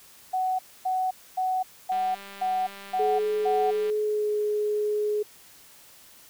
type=tone bursts; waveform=sine; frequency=746 Hz; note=F#5; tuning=14 cents sharp; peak=-23 dBFS; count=7; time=0.33-3.71 s; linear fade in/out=10 ms; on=260 ms; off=260 ms
type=click train; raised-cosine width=0.3 ms; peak=-27 dBFS; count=393; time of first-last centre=1.92-3.9 s; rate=198 Hz
type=tone with pitch glide; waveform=sine; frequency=424.7 to 420.3 Hz; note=G#4 to G#4; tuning=+39 to +21 cents; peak=-23 dBFS; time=2.99-5.23 s; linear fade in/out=10 ms; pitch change=-18 cents; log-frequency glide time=4.03-4.31 s
effects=white hiss -52 dBFS RMS until 6.29 s